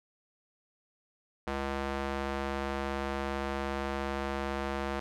square tone with band-pass filter, 68.7 Hz, C#2, 15 cents flat, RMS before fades -34 dBFS, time 1.47-5 s, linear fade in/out 5 ms, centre 990 Hz, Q 0.56, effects none

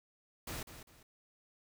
pink noise with echo, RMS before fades -42 dBFS, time 0.47-0.63 s, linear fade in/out 5 ms, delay 200 ms, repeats 2, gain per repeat -10 dB, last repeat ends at 1.03 s, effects none

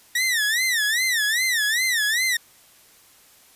sawtooth tone with vibrato, 1866 Hz, A#6, 1 cent sharp, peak -16 dBFS, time 0.15-2.37 s, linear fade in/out 5 ms, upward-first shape sine, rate 2.5 Hz, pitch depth 190 cents each way, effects white hiss -53 dBFS RMS until 3.55 s + resampled to 32000 Hz

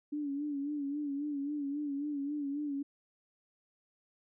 sine tone with vibrato, 287.6 Hz, D4, 36 cents flat, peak -33 dBFS, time 0.12-2.83 s, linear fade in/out 10 ms, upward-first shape sine, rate 3.7 Hz, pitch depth 65 cents each way, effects none

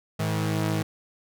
sawtooth tone pair together, 107.09 / 160.1 Hz, A2 / D#3, -46 / +50 cents, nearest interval perfect fifth, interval 696 cents, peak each -23 dBFS, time 0.19-0.83 s, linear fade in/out 10 ms, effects none

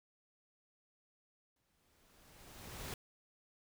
pink noise with exponential growth, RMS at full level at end -43 dBFS, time 1.56-2.94 s, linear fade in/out 2 ms, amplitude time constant 300 ms, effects none

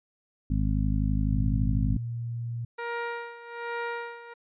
harmonic tone, 51.91 Hz, G#1, in tune, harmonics 1 / 2 / 3 / 4 / 5, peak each -26 / -29 / -31 / -32 / -33 dBFS, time 0.5-1.97 s, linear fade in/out 5 ms
sine tone, 117.6 Hz, A#2, 16 cents sharp, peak -30 dBFS, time 1.32-2.65 s, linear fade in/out 5 ms
15% pulse tone with tremolo, 471.1 Hz, A#4, 18 cents sharp, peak -23 dBFS, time 2.78-4.34 s, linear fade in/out 10 ms, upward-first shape sine, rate 1.2 Hz, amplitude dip 80%
effects resampled to 8000 Hz

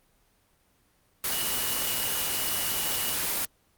sine tone in noise, 2916 Hz, F#7, 26 cents flat, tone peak -35 dBFS, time 1.32-3.15 s, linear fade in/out 2 ms, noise white, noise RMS -28 dBFS, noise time 1.24-3.45 s, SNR -10 dB, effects pink hiss -66 dBFS RMS until 3.77 s + Opus 24 kbps

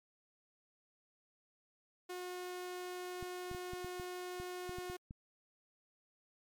sawtooth tone, 361.3 Hz, F#4, 41 cents flat, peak -38 dBFS, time 2.09-4.97 s, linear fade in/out 10 ms
clicks, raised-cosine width 5 ms, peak -35 dBFS, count 11, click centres 3.227 / 3.514 / 3.548 / 3.734 / 3.846 / 3.998 / 4.4 / 4.694 / 4.785 / 4.899 / 5.109 s
effects MP3 96 kbps

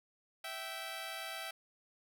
10% pulse tone pair together, 657.2 / 775 Hz, E5 / G5, -5 / -20 cents, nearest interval minor third, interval 285 cents, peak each -35 / -36 dBFS, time 0.44-1.51 s, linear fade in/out 5 ms, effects none

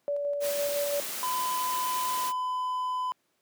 sine tone with tremolo, 575 Hz, D5, 37 cents flat, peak -26 dBFS, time 0.08-1 s, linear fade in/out 0 ms, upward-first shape square, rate 5.9 Hz, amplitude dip 25%
white noise, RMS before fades -35 dBFS, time 0.4-2.33 s, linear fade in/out 50 ms
triangle tone, 1008 Hz, B5, 35 cents sharp, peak -26 dBFS, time 1.23-3.12 s, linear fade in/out 0 ms
effects pink hiss -73 dBFS RMS until 3.41 s + high-pass 200 Hz 12 dB/octave

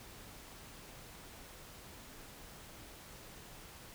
silence, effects pink hiss -53 dBFS RMS until 3.94 s

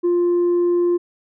sine tone with tanh clipping, 349.8 Hz, F4, 3 cents sharp, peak -15 dBFS, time 0.03-0.98 s, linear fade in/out 20 ms, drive 1 dB, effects none

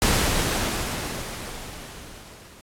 pink noise with level ramp, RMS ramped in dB -19 to -48 dBFS, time 0.02-2.61 s, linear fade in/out 0 ms, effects low-pass 12000 Hz 12 dB/octave + AAC 64 kbps

